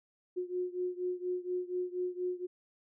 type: beating tone pair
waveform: sine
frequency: 360 / 364.2 Hz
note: F#4 / F#4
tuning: -47 / -27 cents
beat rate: 4.2 Hz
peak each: -35 / -37 dBFS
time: 0.36-2.47 s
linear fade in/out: 20 ms
effects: none